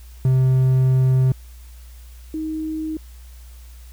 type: tone pair in turn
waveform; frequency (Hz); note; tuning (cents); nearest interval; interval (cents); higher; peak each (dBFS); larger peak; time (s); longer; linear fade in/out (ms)
triangle / sine; 130.1 / 314.1; C3 / D#4; -9 / +16; octave + minor third; 1525; second; -11 / -23; first; 0.25-1.32 / 2.34-2.97; first; 2
effects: added 60 Hz sine -38 dBFS peak until 3.92 s + white hiss -52 dBFS RMS until 3.92 s